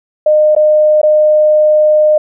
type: tone with dropouts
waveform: sine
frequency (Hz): 610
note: D#5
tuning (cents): -34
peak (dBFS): -5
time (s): 0.26-2.18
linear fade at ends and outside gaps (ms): 5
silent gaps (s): 0.551-0.563 / 1.016-1.031
effects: none